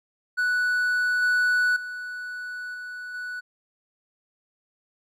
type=tone with level steps; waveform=triangle; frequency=1480 Hz; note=F#6; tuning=in tune; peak=-19 / -17 / -30 / -32 / -29 dBFS; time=0.37-3.41 s; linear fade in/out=20 ms; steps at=1.22 / 1.76 / 2.74 / 3.14 s; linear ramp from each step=5 ms; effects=none